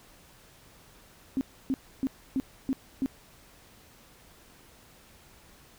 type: tone bursts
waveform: sine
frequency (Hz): 265.7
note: C4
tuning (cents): +27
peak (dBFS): -24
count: 6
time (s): 1.37-3.06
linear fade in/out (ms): 0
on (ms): 40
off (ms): 290
effects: pink hiss -56 dBFS RMS until 5.78 s